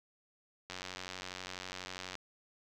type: click train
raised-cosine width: 0.2 ms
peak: -24 dBFS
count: 135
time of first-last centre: 0.7-2.153 s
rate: 92.2 Hz
effects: none